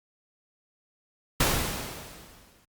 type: noise with exponential decay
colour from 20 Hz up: pink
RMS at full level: -22 dBFS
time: 1.4-2.65 s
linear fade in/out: 5 ms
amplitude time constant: 270 ms
effects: Opus 48 kbps